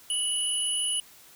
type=tone pair together; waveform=sine; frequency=2950 / 9923 Hz; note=F#7 / D#9; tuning=-6 / -6 cents; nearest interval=octave + major sixth; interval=2100 cents; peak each=-28 dBFS; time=0.1-1 s; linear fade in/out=2 ms; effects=white hiss -53 dBFS RMS until 1.35 s